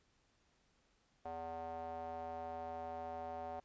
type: tone with band-pass filter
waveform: square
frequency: 82.41 Hz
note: E2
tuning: in tune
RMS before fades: -45 dBFS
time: 1.25-3.6 s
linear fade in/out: 5 ms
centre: 710 Hz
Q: 5
effects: pink hiss -75 dBFS RMS until 3.64 s + resampled to 16000 Hz